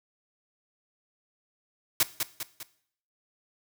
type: noise with echo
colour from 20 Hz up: white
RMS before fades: -22 dBFS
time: 2-2.03 s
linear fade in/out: 2 ms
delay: 200 ms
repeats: 3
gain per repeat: -6 dB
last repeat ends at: 2.63 s
effects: noise-tail reverb RT60 0.6 s tail -17 dB re dry